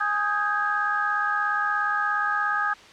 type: tone cluster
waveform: sine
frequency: 829 / 1250 / 1574 / 1651 Hz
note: G#5 / D#6 / G6 / G#6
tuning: -3 / +8 / +7 / -11 cents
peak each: -30 / -25 / -30 / -27 dBFS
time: 0-2.74 s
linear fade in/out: 10 ms
effects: white hiss -47 dBFS RMS until 2.92 s + low-pass 4000 Hz 12 dB/octave